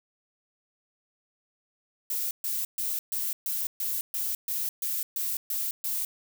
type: noise bursts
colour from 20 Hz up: violet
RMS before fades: -30 dBFS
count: 12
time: 2.1-6.05 s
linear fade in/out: 2 ms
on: 210 ms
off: 130 ms
effects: none